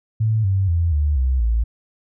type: tone with pitch steps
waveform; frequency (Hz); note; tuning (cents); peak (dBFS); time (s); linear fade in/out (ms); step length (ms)
sine; 110 / 96.32 / 84.33 / 73.84 / 64.66 / 56.61; A2 / G2 / E2 / D2 / C2 / A1; 0 / -30 / +40 / +10 / -20 / +50; -15; 0.2-1.64; 10; 240
effects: none